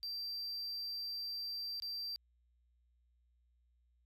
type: tone with dropouts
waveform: triangle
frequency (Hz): 4700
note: D8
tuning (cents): +1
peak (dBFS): -38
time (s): 0.03-2.16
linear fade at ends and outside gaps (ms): 0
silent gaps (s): 1.8-1.822
effects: added 60 Hz sine -70 dBFS peak until 4.05 s